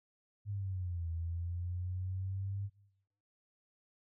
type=exponential two-way sweep; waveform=sine; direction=down then up; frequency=103.83 to 82.41 to 100.5 Hz; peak=-35 dBFS; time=0.45-2.7 s; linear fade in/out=50 ms; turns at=1.1 s; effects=noise-tail reverb RT60 1.0 s tail -26 dB re dry